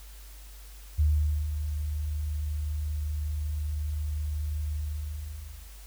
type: tone with ADSR envelope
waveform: sine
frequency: 75.4 Hz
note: D2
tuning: 46 cents sharp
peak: -19 dBFS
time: 0.98-5.72 s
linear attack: 17 ms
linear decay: 470 ms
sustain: -9 dB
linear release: 1000 ms
effects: added 50 Hz sine -44 dBFS peak until 5.86 s + white hiss -53 dBFS RMS until 5.86 s